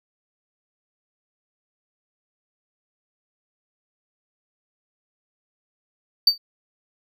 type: tone with exponential decay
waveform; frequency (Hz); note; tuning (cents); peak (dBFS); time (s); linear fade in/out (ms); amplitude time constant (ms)
triangle; 4600; D8; -37; -7; 6.27-6.38; 5; 23
effects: none